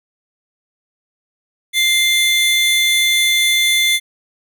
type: tone pair together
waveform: 45% pulse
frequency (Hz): 2093 / 3487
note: C7 / A7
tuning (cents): 0 / -16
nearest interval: major sixth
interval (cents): 884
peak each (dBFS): -15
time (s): 1.73-4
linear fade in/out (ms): 50
effects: none